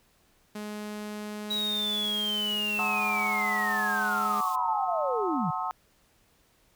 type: tone with pitch glide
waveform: sawtooth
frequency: 210 to 207.9 Hz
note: G#3 to G#3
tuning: +19 to +2 cents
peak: -31 dBFS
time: 0.55-4.41 s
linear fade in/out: 5 ms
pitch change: -17 cents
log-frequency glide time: 2.19-3.04 s
type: high-pass noise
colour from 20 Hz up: white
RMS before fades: -45 dBFS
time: 1.5-4.56 s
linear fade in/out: 10 ms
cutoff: 2600 Hz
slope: 24 dB/octave
type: linear sweep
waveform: sine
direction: down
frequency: 3877 to 138.59 Hz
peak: -27 dBFS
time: 1.5-5.51 s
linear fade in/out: 10 ms
type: chord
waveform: sine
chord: F# diminished seventh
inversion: none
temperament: just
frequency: 740 / 888 / 1065.6 / 1278.7 Hz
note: F#5 / A5 / C6 / Eb6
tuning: 0 / +16 / +31 / +47 cents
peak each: -34 dBFS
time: 2.79-5.71 s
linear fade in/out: 0 ms
effects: pink hiss -65 dBFS RMS until 6.75 s